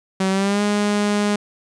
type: tone with pitch glide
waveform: sawtooth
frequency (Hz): 190.5 to 206.5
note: G3 to G#3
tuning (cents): -49 to -10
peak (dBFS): -13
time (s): 0.2-1.36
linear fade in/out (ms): 5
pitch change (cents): +139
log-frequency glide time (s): 0.3-0.62
effects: resampled to 22050 Hz